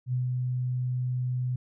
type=tone with ADSR envelope; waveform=sine; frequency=125.8 Hz; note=B2; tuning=32 cents sharp; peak=-24 dBFS; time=0.06-1.56 s; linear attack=69 ms; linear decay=140 ms; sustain=-2 dB; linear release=5 ms; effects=none